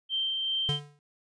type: tone with tremolo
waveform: sine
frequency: 3136 Hz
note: G7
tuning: in tune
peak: -26 dBFS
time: 0.09-0.8 s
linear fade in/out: 50 ms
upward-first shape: sine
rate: 2.6 Hz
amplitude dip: 25%
type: tone with exponential decay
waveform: square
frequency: 145.8 Hz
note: D3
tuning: 12 cents flat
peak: -26 dBFS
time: 0.69-0.99 s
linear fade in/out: 0 ms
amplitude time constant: 65 ms
effects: resampled to 22050 Hz